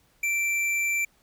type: tone with hard clipping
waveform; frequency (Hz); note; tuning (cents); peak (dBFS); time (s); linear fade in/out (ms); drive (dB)
triangle; 2345; D7; -3; -25; 0.23-1.05; 5; 14
effects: pink hiss -64 dBFS RMS until 1.22 s